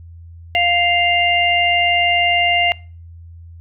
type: harmonic tone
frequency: 698.5 Hz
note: F5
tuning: in tune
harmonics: 1 / 3 / 4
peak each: -17 / -17 / -17 dBFS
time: 0.55-2.72 s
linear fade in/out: 0 ms
effects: noise-tail reverb RT60 0.4 s tail -23 dB re dry + added 84 Hz sine -35 dBFS peak until 3.6 s